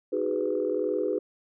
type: chord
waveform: sine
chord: G# minor seventh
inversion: second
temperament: just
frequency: 311.5 / 373.8 / 415.3 / 498.4 Hz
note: D#4 / F#4 / G#4 / B4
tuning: +2 / +18 / 0 / +16 cents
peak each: -32 / -30 / -29 / -29 dBFS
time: 0.12-1.19 s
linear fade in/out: 10 ms
effects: tanh soft clip ceiling -15 dBFS